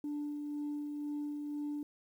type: tone with tremolo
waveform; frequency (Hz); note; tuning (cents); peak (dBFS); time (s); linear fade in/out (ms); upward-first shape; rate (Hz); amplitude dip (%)
sine; 293.7; D4; 0; -33; 0.04-1.83; 2; sine; 2; 35
effects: tanh soft clip ceiling -33 dBFS + 11-bit